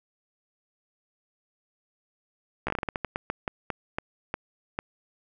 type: slowing click train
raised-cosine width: 0.5 ms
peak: -13 dBFS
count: 17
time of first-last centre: 2.67-4.789 s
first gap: 14 ms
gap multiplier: 1.26
effects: none